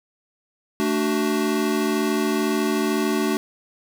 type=chord; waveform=square; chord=D major; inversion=second; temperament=equal with one note detuned; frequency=220 / 293.7 / 375.8 Hz; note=A3 / D4 / F#4; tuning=0 / 0 / +27 cents; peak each=-25 dBFS; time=0.8-3.37 s; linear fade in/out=0 ms; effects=none